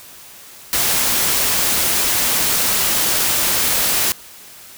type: noise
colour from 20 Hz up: white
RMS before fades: -17 dBFS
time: 0.73-4.12 s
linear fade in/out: 0 ms
effects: white hiss -40 dBFS RMS until 4.77 s